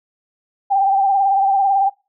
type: tone with vibrato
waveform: sine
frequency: 786 Hz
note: G5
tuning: 4 cents sharp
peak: -12 dBFS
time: 0.7-1.9 s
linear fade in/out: 20 ms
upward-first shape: triangle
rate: 18 Hz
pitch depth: 56 cents each way
effects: noise-tail reverb RT60 0.3 s tail -26 dB re dry